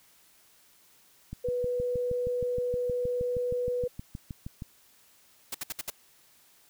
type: click train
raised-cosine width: 5 ms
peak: -25 dBFS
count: 22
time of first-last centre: 1.33-4.622 s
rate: 6.38 Hz
type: tone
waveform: sine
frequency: 492.3 Hz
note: B4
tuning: 6 cents flat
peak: -27 dBFS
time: 1.44-3.88 s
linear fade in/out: 10 ms
type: noise bursts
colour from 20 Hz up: white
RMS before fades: -34 dBFS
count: 5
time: 5.52-5.902 s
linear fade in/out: 5 ms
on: 26 ms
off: 63 ms
effects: white hiss -61 dBFS RMS until 6.69 s